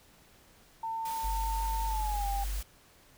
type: tone with pitch glide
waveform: sine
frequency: 901 to 798.1 Hz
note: A5 to G5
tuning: +41 to +31 cents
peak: -32 dBFS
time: 0.83-2.44 s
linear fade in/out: 5 ms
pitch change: -210 cents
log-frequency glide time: 1.86-2.28 s
type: noise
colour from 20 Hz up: white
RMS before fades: -44 dBFS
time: 1.05-2.63 s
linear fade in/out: 5 ms
type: tone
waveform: sine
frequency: 49.22 Hz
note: G1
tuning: 8 cents sharp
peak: -31 dBFS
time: 1.23-2.62 s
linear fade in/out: 20 ms
effects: pink hiss -60 dBFS RMS until 3.17 s